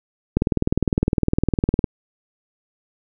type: click train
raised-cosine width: 3 ms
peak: -4 dBFS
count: 30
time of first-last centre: 0.37-1.842 s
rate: 19.7 Hz
effects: none